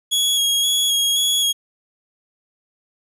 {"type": "tone with vibrato", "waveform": "sawtooth", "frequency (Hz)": 3322, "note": "G#7", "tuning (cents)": 0, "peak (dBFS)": -13, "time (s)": [0.11, 1.53], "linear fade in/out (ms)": 20, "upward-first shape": "square", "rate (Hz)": 1.9, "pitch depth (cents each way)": 18, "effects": ["resampled to 32000 Hz", "9-bit"]}